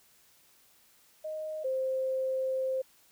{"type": "tone pair in turn", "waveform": "sine", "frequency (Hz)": [622.3, 524.1], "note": ["D#5", "C5"], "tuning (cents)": [0, 3], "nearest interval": "minor third", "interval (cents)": 297, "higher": "first", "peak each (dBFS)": [-34, -28], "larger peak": "second", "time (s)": [[1.24, 1.64], [1.64, 2.82]], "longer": "second", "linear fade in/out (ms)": 10, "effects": ["white hiss -63 dBFS RMS until 3.11 s"]}